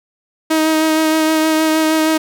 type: tone with vibrato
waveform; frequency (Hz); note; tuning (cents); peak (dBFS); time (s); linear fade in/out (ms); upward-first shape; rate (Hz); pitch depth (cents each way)
sawtooth; 315.4; D#4; +24; -8; 0.5-2.18; 10; sine; 6.4; 16
effects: none